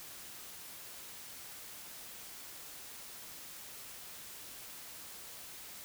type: silence
effects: white hiss -49 dBFS RMS until 5.84 s